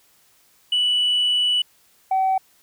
sine tone pair in turn, 2959 / 762.3 Hz, F#7 / G5, -1 / -49 cents, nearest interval octave + major seventh, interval 2348 cents, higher first, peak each -15 dBFS, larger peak neither, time 0.72-1.62 / 2.11-2.38 s, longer first, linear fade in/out 5 ms, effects tanh soft clip ceiling -14 dBFS + white hiss -58 dBFS RMS until 2.62 s

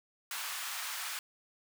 pink high-pass noise, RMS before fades -39 dBFS, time 0.31-1.19 s, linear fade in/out 2 ms, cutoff 1000 Hz, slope 24 dB/octave, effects none

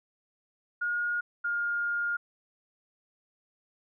sine tone pair in turn, 1432 / 1414.7 Hz, F6 / F6, +43 / +22 cents, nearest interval unison, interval 21 cents, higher first, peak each -27 dBFS, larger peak neither, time 0.81-1.21 / 1.44-2.17 s, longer second, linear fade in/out 10 ms, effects none

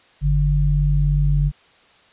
sine tone pair together, 48.58 / 145.4 Hz, G1 / D3, -15 / -17 cents, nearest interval octave + perfect fifth, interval 1898 cents, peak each -17 dBFS, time 0.21-1.52 s, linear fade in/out 50 ms, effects white hiss -53 dBFS RMS until 2.12 s + resampled to 8000 Hz

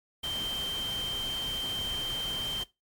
sine tone in noise, 3136 Hz, G7, in tune, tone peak -31 dBFS, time 0.23-2.64 s, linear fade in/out 10 ms, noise pink, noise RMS -40 dBFS, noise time 0.23-2.64 s, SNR +6 dB, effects noise-tail reverb RT60 0.2 s tail -18 dB re dry + MP3 96 kbps

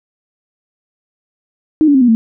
sine tone with pitch steps, 311.1 / 286.9 / 264.6 / 244.1 / 225.1 Hz, D#4 / D4 / C4 / B3 / A3, 0 / -40 / +20 / -20 / +40 cents, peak -6 dBFS, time 1.81-2.15 s, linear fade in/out 0 ms, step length 68 ms, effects none

